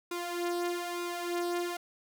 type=tone with flanger; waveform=sawtooth; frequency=349.2 Hz; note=F4; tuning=in tune; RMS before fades=-34 dBFS; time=0.11-1.77 s; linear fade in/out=5 ms; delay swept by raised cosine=0.8 to 3.1 ms; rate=1.1 Hz; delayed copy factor=+0.65; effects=none